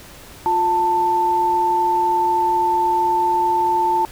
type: tone pair together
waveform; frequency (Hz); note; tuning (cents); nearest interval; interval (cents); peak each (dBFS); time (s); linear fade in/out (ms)
sine; 353.3 / 887.9; F4 / A5; +20 / +15; octave + major third; 1595; -24 / -15; 0.46-4.05; 0
effects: pink hiss -41 dBFS RMS until 4.11 s